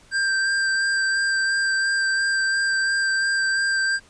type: tone with vibrato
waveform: square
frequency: 1579 Hz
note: G6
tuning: 12 cents sharp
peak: -20 dBFS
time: 0.11-4 s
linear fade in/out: 50 ms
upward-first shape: sine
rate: 2.9 Hz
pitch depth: 14 cents each way
effects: pink hiss -53 dBFS RMS until 4.09 s + resampled to 22050 Hz